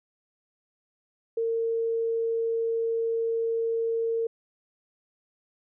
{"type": "tone", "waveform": "sine", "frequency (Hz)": 456.7, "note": "A#4", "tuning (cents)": -36, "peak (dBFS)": -24, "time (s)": [1.37, 4.27], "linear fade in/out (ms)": 5, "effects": []}